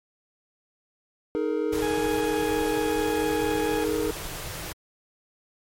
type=chord; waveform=triangle; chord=D# suspended fourth; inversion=none; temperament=equal with one note detuned; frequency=311.1 / 421.8 / 466.2 Hz; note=D#4 / G#4 / A#4; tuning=0 / +27 / 0 cents; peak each=-26 dBFS; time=1.35-4.11 s; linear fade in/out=0 ms
type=band-stop noise; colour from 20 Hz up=pink; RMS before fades=-35 dBFS; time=1.72-4.73 s; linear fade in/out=10 ms; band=190 to 290 Hz; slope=96 dB/octave
type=harmonic tone; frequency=832 Hz; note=G#5; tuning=3 cents sharp; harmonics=1 / 2 / 3 / 4; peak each=-31 / -37 / -41 / -43 dBFS; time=1.82-3.84 s; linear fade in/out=0 ms
effects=MP3 64 kbps